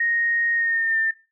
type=tone with pitch glide; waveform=sine; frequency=1864.7 to 1797 Hz; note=A#6 to A6; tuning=0 to +36 cents; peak=-19 dBFS; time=0-1.11 s; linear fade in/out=5 ms; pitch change=-64 cents; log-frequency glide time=0.54-1 s; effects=noise-tail reverb RT60 0.3 s tail -19 dB re dry